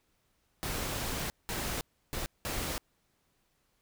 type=noise bursts at uneven times; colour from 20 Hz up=pink; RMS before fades=-35 dBFS; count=4; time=0.63-1.3 / 1.49-1.81 / 2.13-2.26 / 2.45-2.78 s; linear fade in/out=0 ms; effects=pink hiss -74 dBFS RMS until 3.81 s

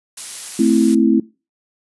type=noise; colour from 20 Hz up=blue; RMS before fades=-27 dBFS; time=0.17-0.95 s; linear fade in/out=5 ms
type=chord; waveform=sine; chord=A minor; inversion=none; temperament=equal with one note detuned; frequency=220.8 / 261.6 / 329.6 Hz; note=A3 / C4 / E4; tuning=+6 / 0 / 0 cents; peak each=-15 dBFS; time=0.59-1.2 s; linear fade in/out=5 ms
effects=noise-tail reverb RT60 0.3 s tail -22 dB re dry + resampled to 24000 Hz

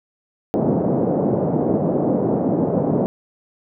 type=band-pass noise; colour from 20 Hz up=pink; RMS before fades=-19 dBFS; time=0.54-3.06 s; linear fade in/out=0 ms; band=150 to 640 Hz; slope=24 dB/octave; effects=none

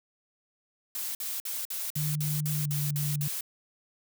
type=noise bursts; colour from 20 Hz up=blue; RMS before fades=-34 dBFS; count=10; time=0.95-3.409 s; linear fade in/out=2 ms; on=200 ms; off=51 ms
type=tone with pitch glide; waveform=sine; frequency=149.8 to 146.21 Hz; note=D3 to D3; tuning=+35 to -7 cents; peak=-28 dBFS; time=1.96-3.28 s; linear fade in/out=5 ms; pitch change=-42 cents; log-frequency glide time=2.6-2.66 s
effects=none

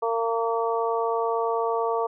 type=harmonic tone; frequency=229 Hz; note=A#3; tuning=31 cents flat; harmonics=2 / 3 / 4 / 5; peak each=-25 / -29 / -29 / -30 dBFS; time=0.02-2.07 s; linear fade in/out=10 ms; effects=none

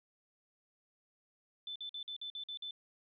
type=tone bursts; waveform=sine; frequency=3520 Hz; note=A7; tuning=in tune; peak=-40 dBFS; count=8; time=1.67-2.709 s; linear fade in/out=2 ms; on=87 ms; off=49 ms; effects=none

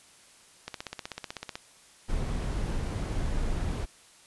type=click train; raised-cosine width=0.2 ms; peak=-18 dBFS; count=15; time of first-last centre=0.68-1.555 s; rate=16 Hz
type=noise; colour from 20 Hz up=brown; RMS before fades=-30 dBFS; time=2.08-3.86 s; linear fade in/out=20 ms
effects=white hiss -56 dBFS RMS until 4.26 s + resampled to 24000 Hz

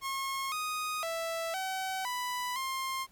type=tone with pitch steps; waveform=sawtooth; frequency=1082 / 1244 / 660 / 760 / 991 / 1060 Hz; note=C#6 / D#6 / E5 / F#5 / B5 / C6; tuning=-42 / -1 / +2 / +46 / +6 / +22 cents; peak=-29 dBFS; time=0.01-3.07 s; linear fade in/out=50 ms; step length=510 ms; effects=pink hiss -64 dBFS RMS until 3.11 s

